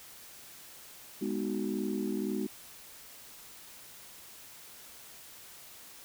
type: chord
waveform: sine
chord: G# minor seventh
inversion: none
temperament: just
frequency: 207.7 / 249.2 / 311.5 / 373.8 Hz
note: G#3 / B3 / D#4 / F#4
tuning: 0 / +16 / +2 / +18 cents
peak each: -34 / -36 / -36 / -36 dBFS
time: 1.21-2.47 s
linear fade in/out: 10 ms
effects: tanh soft clip ceiling -22 dBFS + white hiss -51 dBFS RMS until 6.04 s